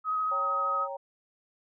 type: tone with vibrato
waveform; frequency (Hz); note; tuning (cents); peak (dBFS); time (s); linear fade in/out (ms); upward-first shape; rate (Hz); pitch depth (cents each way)
sine; 1265; D#6; +28; -26; 0.04-0.88; 50; triangle; 13; 15
type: chord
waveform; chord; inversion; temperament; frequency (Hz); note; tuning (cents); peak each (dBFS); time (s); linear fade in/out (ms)
sine; G diminished; second; equal; 554.4 / 784 / 932.3; Db5 / G5 / Bb5; 0 / 0 / 0; -36 / -40 / -40; 0.31-0.97; 10
effects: none